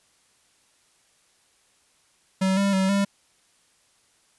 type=tone with pitch steps; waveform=square; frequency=190 / 198.3 / 190.5 / 198.9 Hz; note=F#3 / G3 / G3 / G3; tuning=+46 / +20 / -49 / +25 cents; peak=-20 dBFS; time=2.41-3.05 s; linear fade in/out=10 ms; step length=160 ms; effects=white hiss -63 dBFS RMS until 4.38 s + resampled to 24000 Hz